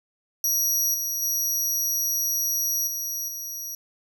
25% pulse tone with level steps, 5770 Hz, F#8, 44 cents flat, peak -16 / -21 / -18 / -23 / -27 dBFS, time 0.44-3.75 s, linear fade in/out 2 ms, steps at 0.94 / 1.22 / 2.87 / 3.28 s, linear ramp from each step 5 ms, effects none

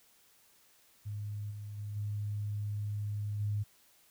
sine tone with level steps, 103.83 Hz, G#2, in tune, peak -36 / -40 / -37 / -33 / -30 dBFS, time 1.05-3.64 s, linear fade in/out 20 ms, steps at 1.5 / 1.77 / 1.95 / 3.39 s, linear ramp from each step 20 ms, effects white hiss -65 dBFS RMS until 4.1 s

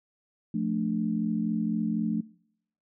sine chord, D minor, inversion first, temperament just, 176.2 / 220.2 / 293.7 Hz, F3 / A3 / D4, +16 / +2 / 0 cents, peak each -31 / -28 / -33 dBFS, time 0.54-2.21 s, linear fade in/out 5 ms, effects noise-tail reverb RT60 0.7 s tail -23 dB re dry

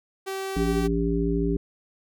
sawtooth tone, 385.8 Hz, G4, 28 cents flat, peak -25 dBFS, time 0.26-0.88 s, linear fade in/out 20 ms
harmonic tone, 56.9 Hz, A#1, 41 cents flat, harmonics 1 / 3 / 5 / 7, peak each -27 / -27 / -27 / -27 dBFS, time 0.56-1.57 s, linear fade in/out 5 ms
effects none

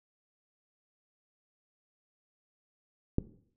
click, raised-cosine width 3 ms, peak -13 dBFS, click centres 3.184 s, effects noise-tail reverb RT60 0.6 s tail -17 dB re dry

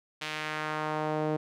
sawtooth tone with band-pass filter sweep, 154 Hz, D#3, 17 cents flat, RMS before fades -32 dBFS, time 0.21-1.37 s, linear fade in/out 10 ms, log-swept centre 3000 to 460 Hz, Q 1.2, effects none

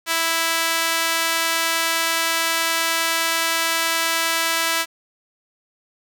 sawtooth tone with high-pass filter, 329.6 Hz, E4, in tune, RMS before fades -21 dBFS, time 0.06-4.86 s, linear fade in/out 50 ms, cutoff 1400 Hz, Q 0.74, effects 7-bit

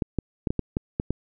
clicks, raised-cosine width 3 ms, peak -11 dBFS, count 8, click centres 0.022 / 0.187 / 0.472 / 0.505 / 0.593 / 0.769 / 0.999 / 1.106 s, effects none

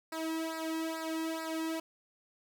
sawtooth tone with flanger, 322.5 Hz, E4, 38 cents flat, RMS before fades -36 dBFS, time 0.12-1.8 s, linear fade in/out 5 ms, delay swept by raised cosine 0.31 to 1.41 ms, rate 2.3 Hz, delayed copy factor -1, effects none

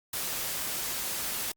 white noise, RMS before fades -33 dBFS, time 0.13-1.52 s, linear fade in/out 5 ms, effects Opus 48 kbps

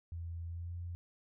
sine tone with pitch glide, 84.3 to 86.87 Hz, E2 to F2, +39 to -9 cents, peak -39 dBFS, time 0.12-0.95 s, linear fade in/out 0 ms, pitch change +52 cents, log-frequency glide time 0.47-0.75 s, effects none

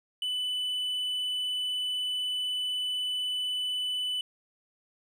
triangle tone, 2992 Hz, F#7, 19 cents sharp, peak -27 dBFS, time 0.22-4.21 s, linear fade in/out 2 ms, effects none

